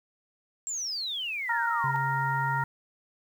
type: exponential sweep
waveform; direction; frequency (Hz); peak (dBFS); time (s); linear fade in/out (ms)
sine; down; 7600 to 880; -30; 0.67-1.96; 0
type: harmonic tone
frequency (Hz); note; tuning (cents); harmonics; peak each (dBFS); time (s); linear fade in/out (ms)
466.2; A#4; 0; 2 / 3 / 4; -28 / -32 / -34; 1.49-2.64; 5
type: tone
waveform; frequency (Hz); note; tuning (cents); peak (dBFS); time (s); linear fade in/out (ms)
triangle; 136.5; C#3; -26; -29; 1.84-2.64; 2
effects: 9-bit